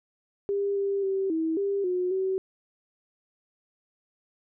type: tone with pitch steps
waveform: sine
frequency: 400.6 / 396.8 / 386.5 / 322.3 / 398.2 / 362.3 / 379.6 Hz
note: G4 / G4 / G4 / E4 / G4 / F#4 / F#4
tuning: +38 / +21 / -24 / -39 / +27 / -36 / +44 cents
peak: -24 dBFS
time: 0.49-2.38 s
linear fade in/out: 0 ms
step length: 270 ms
effects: none